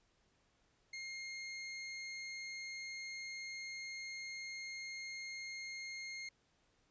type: tone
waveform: sawtooth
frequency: 2133 Hz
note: C7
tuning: 33 cents sharp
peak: -40 dBFS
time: 0.93-6.29 s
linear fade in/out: 5 ms
effects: pink hiss -75 dBFS RMS until 6.9 s + resampled to 16000 Hz